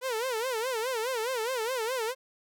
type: tone with vibrato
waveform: sawtooth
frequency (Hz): 480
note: B4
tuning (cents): -49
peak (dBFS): -25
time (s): 0.01-2.15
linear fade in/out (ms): 50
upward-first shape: sine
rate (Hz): 4.8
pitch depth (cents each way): 170
effects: none